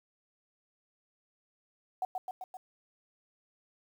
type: tone with echo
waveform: sine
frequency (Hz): 744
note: F#5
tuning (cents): +9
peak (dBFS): -29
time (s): 2.02-2.05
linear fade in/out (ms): 2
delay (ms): 130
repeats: 4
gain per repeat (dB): -3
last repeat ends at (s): 2.57
effects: 10-bit